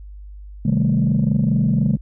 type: chord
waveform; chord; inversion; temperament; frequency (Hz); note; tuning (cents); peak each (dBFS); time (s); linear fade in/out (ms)
sine; A half-diminished seventh; first; equal with one note detuned; 130.06 / 155.56 / 196 / 220; C3 / Eb3 / G3 / A3; -10 / 0 / 0 / 0; -19; 0.65-1.97; 5
effects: tanh soft clip ceiling -9 dBFS + added 50 Hz sine -34 dBFS peak until 2.01 s